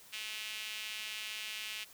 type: tone with high-pass filter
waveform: sawtooth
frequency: 215.5 Hz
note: A3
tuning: 36 cents flat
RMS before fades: -42 dBFS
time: 0.12-1.85 s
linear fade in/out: 20 ms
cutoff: 2700 Hz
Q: 2.7
effects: white hiss -57 dBFS RMS until 1.93 s